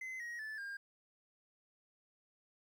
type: tone with pitch steps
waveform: triangle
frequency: 2050 / 1890.7 / 1743.9 / 1608.4 Hz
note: C7 / A#6 / A6 / G6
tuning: -36 / +24 / -16 / +44 cents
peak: -40 dBFS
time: 0.01-0.77 s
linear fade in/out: 5 ms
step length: 190 ms
effects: 12-bit